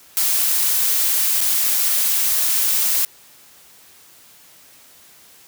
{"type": "noise with dropouts", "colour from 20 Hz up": "blue", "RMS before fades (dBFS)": -18, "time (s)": [0.17, 3.05], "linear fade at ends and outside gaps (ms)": 0, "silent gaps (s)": [1.406, 1.413], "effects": ["white hiss -48 dBFS RMS until 5.47 s", "high-pass 60 Hz 12 dB/octave"]}